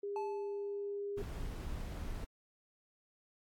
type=tone; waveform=sine; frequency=404.3 Hz; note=G#4; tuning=46 cents flat; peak=-37 dBFS; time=0.03-1.22 s; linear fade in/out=5 ms
type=tone with exponential decay; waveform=triangle; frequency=867 Hz; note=A5; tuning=26 cents flat; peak=-35 dBFS; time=0.16-0.99 s; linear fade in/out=1 ms; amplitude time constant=180 ms
type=noise; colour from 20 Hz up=brown; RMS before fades=-41 dBFS; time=1.17-2.25 s; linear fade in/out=10 ms
effects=AAC 64 kbps